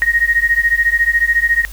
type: beating tone pair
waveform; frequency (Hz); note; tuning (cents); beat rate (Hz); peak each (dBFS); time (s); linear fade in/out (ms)
sine; 1864.7 / 1878.7; A#6 / A#6; 0 / +13; 14; -14; 0.02-1.65; 0
effects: added 50 Hz sine -29 dBFS peak until 1.72 s + white hiss -39 dBFS RMS until 1.72 s